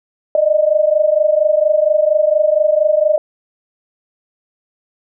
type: tone pair together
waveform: sine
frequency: 599 / 623.3 Hz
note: D5 / D#5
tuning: +34 / +3 cents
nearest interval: minor second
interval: 69 cents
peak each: -13 dBFS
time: 0.35-3.18 s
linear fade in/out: 2 ms
effects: none